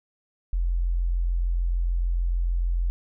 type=tone; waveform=sine; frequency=43.38 Hz; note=F1; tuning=11 cents flat; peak=-21 dBFS; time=0.53-2.9 s; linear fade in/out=0 ms; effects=none